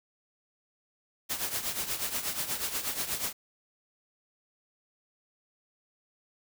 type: noise with tremolo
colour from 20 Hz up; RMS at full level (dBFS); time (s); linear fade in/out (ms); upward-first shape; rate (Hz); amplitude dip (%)
white; -30; 1.29-3.33; 20; triangle; 8.3; 75
effects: none